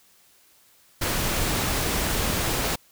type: noise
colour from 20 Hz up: pink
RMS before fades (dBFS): -25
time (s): 1.01-2.76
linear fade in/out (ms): 10
effects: white hiss -58 dBFS RMS until 2.91 s